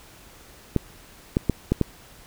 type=clicks; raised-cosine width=3 ms; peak=-6 dBFS; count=5; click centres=0.763 / 1.369 / 1.497 / 1.72 / 1.813 s; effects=pink hiss -49 dBFS RMS until 2.26 s